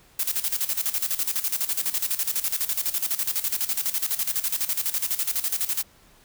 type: noise with tremolo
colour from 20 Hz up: blue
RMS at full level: -24 dBFS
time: 0.19-5.83 s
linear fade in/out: 5 ms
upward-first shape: square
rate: 12 Hz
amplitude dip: 75%
effects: pink hiss -56 dBFS RMS until 6.24 s